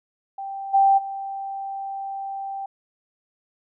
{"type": "tone with level steps", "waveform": "sine", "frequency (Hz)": 784, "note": "G5", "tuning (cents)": 0, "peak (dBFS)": [-29, -13, -28], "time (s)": [0.38, 2.66], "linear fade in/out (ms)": 5, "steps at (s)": [0.73, 0.97], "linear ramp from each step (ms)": 20, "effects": []}